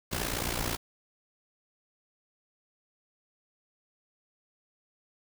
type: noise with amplitude modulation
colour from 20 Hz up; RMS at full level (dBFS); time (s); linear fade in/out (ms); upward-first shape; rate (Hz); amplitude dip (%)
pink; -29; 0.11-0.77; 20; sine; 58.5; 75
effects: none